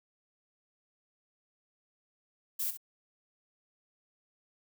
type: noise with echo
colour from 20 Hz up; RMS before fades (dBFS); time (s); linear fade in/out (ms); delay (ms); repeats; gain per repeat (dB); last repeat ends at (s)
violet; -33; 2.59-2.71; 10; 65; 1; -11; 2.775
effects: none